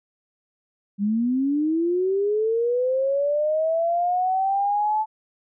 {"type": "linear sweep", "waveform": "sine", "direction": "up", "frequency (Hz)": [196, 874], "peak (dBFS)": -19, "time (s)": [0.98, 5.06], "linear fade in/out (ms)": 50, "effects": []}